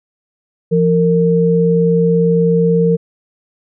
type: tone pair together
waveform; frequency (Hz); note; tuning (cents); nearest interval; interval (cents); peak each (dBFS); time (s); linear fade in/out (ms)
sine; 170.68 / 459.1; F3 / A#4; -39 / -26; octave + perfect fourth; 1713; -12; 0.71-2.97; 20
effects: none